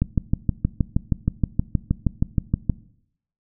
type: click train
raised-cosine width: 5 ms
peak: -6 dBFS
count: 18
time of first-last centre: 0.02-2.697 s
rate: 6.35 Hz
effects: noise-tail reverb RT60 0.7 s tail -19 dB re dry